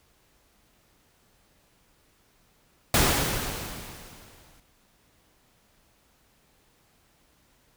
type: noise with exponential decay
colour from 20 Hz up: pink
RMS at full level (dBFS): -19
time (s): 2.94-4.6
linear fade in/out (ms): 2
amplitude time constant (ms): 360
effects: pink hiss -64 dBFS RMS until 7.76 s